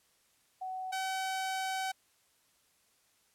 sine / sawtooth tone pair in turn, 749 / 760.8 Hz, F#5 / F#5, +21 / +48 cents, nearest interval unison, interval 27 cents, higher second, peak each -36 / -29 dBFS, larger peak second, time 0.61-0.92 / 0.92-1.92 s, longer second, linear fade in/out 10 ms, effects white hiss -70 dBFS RMS until 3.34 s + low-pass 12000 Hz 12 dB/octave

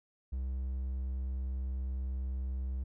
triangle tone, 64.9 Hz, C2, 13 cents flat, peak -31 dBFS, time 0.32-2.84 s, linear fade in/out 10 ms, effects none

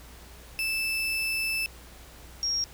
35% pulse / sine tone pair in turn, 2637 / 5588 Hz, E7 / F8, 0 / 0 cents, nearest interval octave + minor second, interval 1300 cents, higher second, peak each -25 / -25 dBFS, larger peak neither, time 0.59-1.66 / 2.43-2.64 s, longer first, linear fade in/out 0 ms, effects added 60 Hz sine -49 dBFS peak until 2.73 s + pink hiss -50 dBFS RMS until 2.73 s

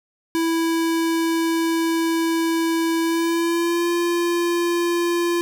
square tone with pitch glide, 329.6 to 344.6 Hz, E4 to F4, 0 to -23 cents, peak -19 dBFS, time 0.35-5.41 s, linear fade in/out 0 ms, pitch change +77 cents, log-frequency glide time 3.02-3.9 s, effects none

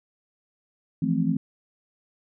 sine chord, F major seventh, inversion third, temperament just, 163.7 / 174.61 / 218.3 / 261.9 Hz, E3 / F3 / A3 / C4, -12 / 0 / -13 / +2 cents, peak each -26 / -27 / -27 / -26 dBFS, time 1.02-1.37 s, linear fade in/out 5 ms, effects none

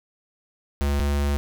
square tone pair in turn, 71.1 / 71.43 Hz, C#2 / D2, +45 / -47 cents, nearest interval unison, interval 8 cents, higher second, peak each -21 dBFS, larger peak neither, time 0.81-1 / 1-1.37 s, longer second, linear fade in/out 0 ms, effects none

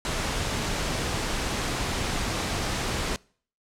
pink noise, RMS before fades -28 dBFS, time 0.05-3.16 s, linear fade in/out 0 ms, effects noise-tail reverb RT60 0.5 s tail -25 dB re dry + low-pass 8000 Hz 12 dB/octave

